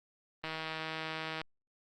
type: click train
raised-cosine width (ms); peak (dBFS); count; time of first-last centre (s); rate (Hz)
0.3; -22; 156; 0.44-1.415; 159
effects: Opus 24 kbps